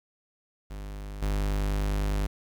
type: tone with level steps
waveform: 45% pulse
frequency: 50.2 Hz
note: G1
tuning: 42 cents sharp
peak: -36 / -25 dBFS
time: 0.7-2.27 s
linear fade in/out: 10 ms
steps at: 1.22 s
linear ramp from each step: 5 ms
effects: 10-bit